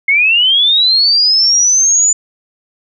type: linear sweep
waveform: sine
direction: up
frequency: 2132 to 7040 Hz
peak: -7 dBFS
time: 0.08-2.13 s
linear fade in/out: 5 ms
effects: none